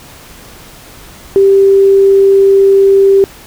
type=tone; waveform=sine; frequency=392 Hz; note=G4; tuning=in tune; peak=-3 dBFS; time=1.36-3.24 s; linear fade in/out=0 ms; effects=pink hiss -35 dBFS RMS until 3.46 s